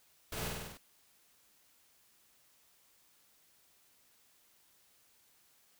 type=noise with echo; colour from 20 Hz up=pink; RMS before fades=-41 dBFS; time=0.32-0.48 s; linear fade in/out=5 ms; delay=49 ms; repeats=6; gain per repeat=-2 dB; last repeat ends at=0.774 s; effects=white hiss -68 dBFS RMS until 5.79 s